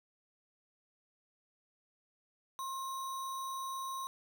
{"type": "tone with sample-and-hold", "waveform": "sine", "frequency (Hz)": 1066, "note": "C6", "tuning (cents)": 32, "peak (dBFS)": -37, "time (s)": [2.59, 4.07], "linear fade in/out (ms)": 0, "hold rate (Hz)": 4900, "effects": []}